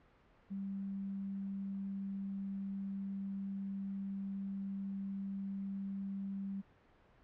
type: tone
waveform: sine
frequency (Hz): 196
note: G3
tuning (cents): 0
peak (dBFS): -38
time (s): 0.5-6.62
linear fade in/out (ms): 20
effects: pink hiss -66 dBFS RMS until 7.23 s + low-pass 2000 Hz 12 dB/octave